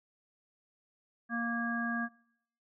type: harmonic tone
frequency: 234 Hz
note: A#3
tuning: 7 cents sharp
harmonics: 1 / 3 / 5 / 7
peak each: -34 / -42 / -41 / -35 dBFS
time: 1.29-2.09 s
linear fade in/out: 50 ms
effects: noise-tail reverb RT60 0.7 s tail -22 dB re dry